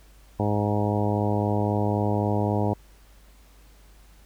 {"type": "harmonic tone with a mistuned harmonic", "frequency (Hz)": 103.8, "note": "G#2", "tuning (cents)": 0, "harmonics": [1, 2, 3, 4, 5, 6, 7, 8, 9], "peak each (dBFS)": [-25, -28, -30, -31, -32, -33, -33, -34, -35], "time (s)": [0.39, 2.74], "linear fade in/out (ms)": 10, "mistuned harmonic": 9, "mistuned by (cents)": 20, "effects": ["added 50 Hz sine -50 dBFS peak until 4.25 s", "pink hiss -58 dBFS RMS until 4.25 s"]}